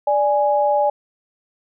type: tone pair together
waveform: sine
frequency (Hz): 587.3 / 830.6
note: D5 / G#5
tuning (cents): 0 / 0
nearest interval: tritone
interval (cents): 600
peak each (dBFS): -17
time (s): 0.07-0.9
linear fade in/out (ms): 5
effects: none